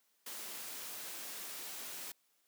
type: noise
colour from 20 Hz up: white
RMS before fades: -45 dBFS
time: 0.26-2.12 s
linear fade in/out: 5 ms
effects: white hiss -75 dBFS RMS until 2.47 s + high-pass 200 Hz 12 dB/octave